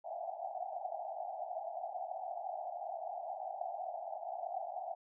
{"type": "band-pass noise", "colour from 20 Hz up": "white", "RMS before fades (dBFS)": -42, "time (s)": [0.04, 4.95], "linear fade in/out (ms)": 10, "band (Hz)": [650, 790], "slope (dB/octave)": 96, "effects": []}